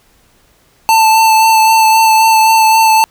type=tone with vibrato; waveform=square; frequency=886 Hz; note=A5; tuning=12 cents sharp; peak=-6 dBFS; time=0.89-3.04 s; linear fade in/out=0 ms; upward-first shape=sine; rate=3.8 Hz; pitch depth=17 cents each way; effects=pink hiss -51 dBFS RMS until 3.1 s